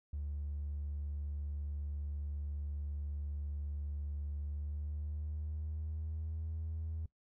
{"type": "tone with pitch glide", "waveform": "triangle", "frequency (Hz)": [72.7, 79.74], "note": ["D2", "D#2"], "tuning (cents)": [-17, 43], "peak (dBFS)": -34, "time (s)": [0.13, 7.06], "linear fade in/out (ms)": 5, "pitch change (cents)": 160, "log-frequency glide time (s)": [4.37, 6.5], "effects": ["noise-tail reverb RT60 0.1 s tail -22 dB re dry", "tanh soft clip ceiling -33 dBFS"]}